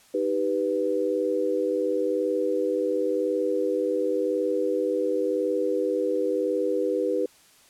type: chord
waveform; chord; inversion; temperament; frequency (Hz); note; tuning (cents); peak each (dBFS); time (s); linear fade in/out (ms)
sine; Eb augmented; none; equal; 311.1 / 392 / 493.9; Eb4 / G4 / B4; 0 / 0 / 0; -29 / -27 / -25; 0.14-7.26; 5
effects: white hiss -56 dBFS RMS until 7.69 s + low-pass 11000 Hz 12 dB/octave